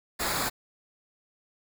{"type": "noise with comb filter", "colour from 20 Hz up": "pink", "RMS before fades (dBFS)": -29, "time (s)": [0.19, 0.5], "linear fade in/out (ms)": 20, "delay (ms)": 0.34, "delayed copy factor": -0.6, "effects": []}